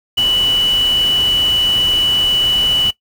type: tone in noise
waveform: sine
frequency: 2960 Hz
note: F#7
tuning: in tune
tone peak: -11 dBFS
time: 0.17-2.91 s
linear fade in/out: 10 ms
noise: pink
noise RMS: -27 dBFS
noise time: 0.17-2.91 s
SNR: +13 dB
effects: noise-tail reverb RT60 0.1 s tail -18 dB re dry